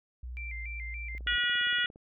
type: tone with pitch glide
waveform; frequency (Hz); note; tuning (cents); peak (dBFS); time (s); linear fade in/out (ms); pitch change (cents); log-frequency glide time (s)
sine; 61.4 to 58.42; B1 to A#1; -9 to +4; -37; 0.23-1.36; 5; -87; 0.37-0.55
type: tone with vibrato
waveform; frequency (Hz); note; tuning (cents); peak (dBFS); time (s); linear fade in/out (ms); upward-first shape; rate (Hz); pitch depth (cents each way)
sine; 2217; C#7; 0; -39; 0.37-1.18; 0; square; 3.5; 100
type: click train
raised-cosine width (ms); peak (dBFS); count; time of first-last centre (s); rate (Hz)
2; -39; 15; 1.15-1.959; 17.3
type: harmonic tone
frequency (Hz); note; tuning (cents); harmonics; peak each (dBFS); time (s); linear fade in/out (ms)
482.6; B4; -40; 3 / 4 / 5 / 6 / 7; -30 / -31 / -40 / -32 / -34; 1.27-1.86; 2
effects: none